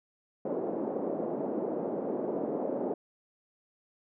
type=band-pass noise; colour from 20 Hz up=white; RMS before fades=-33 dBFS; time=0.45-2.94 s; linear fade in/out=5 ms; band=220 to 580 Hz; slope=24 dB/octave; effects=none